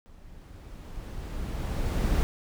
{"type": "noise with level ramp", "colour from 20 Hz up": "brown", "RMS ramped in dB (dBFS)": [-51, -23], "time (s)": [0.06, 2.23], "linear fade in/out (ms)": 0, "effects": []}